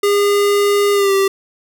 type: tone with pitch glide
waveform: square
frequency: 406.6 to 390.5 Hz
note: G#4 to G4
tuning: -37 to -7 cents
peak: -12 dBFS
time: 0.03-1.28 s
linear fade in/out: 5 ms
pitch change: -70 cents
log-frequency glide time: 0.93-1.13 s
effects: none